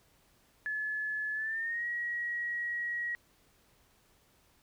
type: tone with pitch glide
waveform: sine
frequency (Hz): 1717 to 1905.1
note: A6 to A#6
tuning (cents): -43 to +37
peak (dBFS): -32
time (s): 0.66-3.15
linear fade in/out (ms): 0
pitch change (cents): +180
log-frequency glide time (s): 1.34-1.86
effects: pink hiss -67 dBFS RMS until 4.62 s